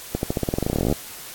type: accelerating click train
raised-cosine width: 2 ms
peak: -8 dBFS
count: 22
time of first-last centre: 0.15-0.926 s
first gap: 81 ms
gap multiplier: 0.91
effects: white hiss -38 dBFS RMS until 1.34 s + AAC 64 kbps